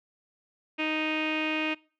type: tone with low-pass filter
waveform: sawtooth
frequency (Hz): 311.1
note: D#4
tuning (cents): 0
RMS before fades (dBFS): -29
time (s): 0.78-1.75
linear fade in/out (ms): 20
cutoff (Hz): 2600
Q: 9.2
effects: noise-tail reverb RT60 0.4 s tail -24 dB re dry